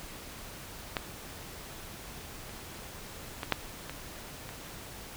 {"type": "clicks", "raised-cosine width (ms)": 0.3, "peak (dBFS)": [-13, -30, -18, -8, -22, -25], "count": 6, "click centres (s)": [0.968, 2.494, 3.432, 3.523, 3.896, 4.491], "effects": ["pink hiss -45 dBFS RMS until 5.16 s"]}